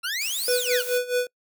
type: exponential two-way sweep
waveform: 20% pulse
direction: up then down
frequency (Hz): 1329 to 5588 to 1329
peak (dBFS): -21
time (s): 0.03-0.83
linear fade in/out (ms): 20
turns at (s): 0.51
type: noise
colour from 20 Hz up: blue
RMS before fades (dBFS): -34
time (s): 0.21-0.98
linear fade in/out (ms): 2
type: tone with tremolo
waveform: square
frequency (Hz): 493.9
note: B4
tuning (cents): 0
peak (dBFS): -20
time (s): 0.48-1.27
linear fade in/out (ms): 2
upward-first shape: sine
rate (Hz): 4.7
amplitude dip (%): 85
effects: noise-tail reverb RT60 0.1 s tail -25 dB re dry